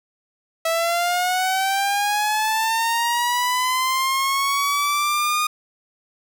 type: linear sweep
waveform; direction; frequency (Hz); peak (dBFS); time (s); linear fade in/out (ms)
sawtooth; up; 652 to 1229; -15; 0.65-5.47; 5
effects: none